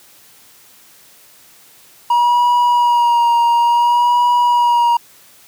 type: tone with vibrato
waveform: triangle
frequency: 955 Hz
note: A#5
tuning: 42 cents sharp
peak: -8 dBFS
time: 2.1-4.97 s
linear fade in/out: 5 ms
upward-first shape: sine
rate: 0.57 Hz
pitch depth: 25 cents each way
effects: white hiss -46 dBFS RMS until 5.47 s + high-pass 80 Hz 12 dB/octave